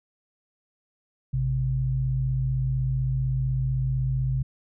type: tone pair together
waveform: sine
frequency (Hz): 55 / 130.81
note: A1 / C3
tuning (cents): 0 / 0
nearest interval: octave + minor third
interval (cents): 1500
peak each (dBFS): -29 / -23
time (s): 1.33-4.43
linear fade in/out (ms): 10
effects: none